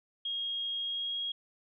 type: tone with pitch glide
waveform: sine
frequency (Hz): 3263 to 3284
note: G#7 to G#7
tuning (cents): -31 to -20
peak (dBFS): -32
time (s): 0.25-1.32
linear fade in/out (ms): 5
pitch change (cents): +11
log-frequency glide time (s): 0.79-1.18
effects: none